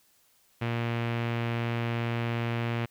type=tone with low-pass filter; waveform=sawtooth; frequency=117.3 Hz; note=A#2; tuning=11 cents sharp; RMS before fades=-30 dBFS; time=0.61-2.86 s; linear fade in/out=10 ms; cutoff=2600 Hz; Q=2; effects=white hiss -65 dBFS RMS until 2.9 s